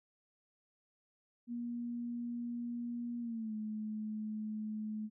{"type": "tone with pitch glide", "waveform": "sine", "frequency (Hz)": [238.4, 214.9], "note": ["A#3", "A3"], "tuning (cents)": [39, -41], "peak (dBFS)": -37, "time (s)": [1.47, 5.1], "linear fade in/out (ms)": 50, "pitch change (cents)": -180, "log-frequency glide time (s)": [3.2, 3.54], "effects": []}